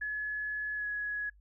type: tone with pitch glide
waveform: sine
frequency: 1702 to 1679.5 Hz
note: G#6 to G#6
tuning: +42 to +19 cents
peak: -32 dBFS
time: 0.01-1.3 s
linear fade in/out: 10 ms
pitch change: -23 cents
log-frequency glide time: 0.75-0.86 s
effects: noise-tail reverb RT60 0.1 s tail -26 dB re dry + added 50 Hz sine -57 dBFS peak until 1.4 s